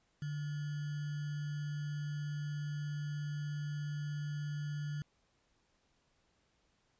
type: tone with sample-and-hold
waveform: sine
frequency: 147.2 Hz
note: D3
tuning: 4 cents sharp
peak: -36 dBFS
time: 0.22-5.02 s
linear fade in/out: 2 ms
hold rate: 1575 Hz
effects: pink hiss -75 dBFS RMS until 6.99 s + resampled to 16000 Hz